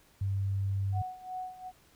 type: tone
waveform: sine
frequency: 98 Hz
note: G2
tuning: in tune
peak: -28 dBFS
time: 0.21-1.02 s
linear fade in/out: 5 ms
type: tone with tremolo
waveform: sine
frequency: 740 Hz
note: F#5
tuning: in tune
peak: -34 dBFS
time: 0.92-1.72 s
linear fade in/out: 50 ms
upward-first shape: sine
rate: 2.7 Hz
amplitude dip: 80%
effects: pink hiss -63 dBFS RMS until 1.95 s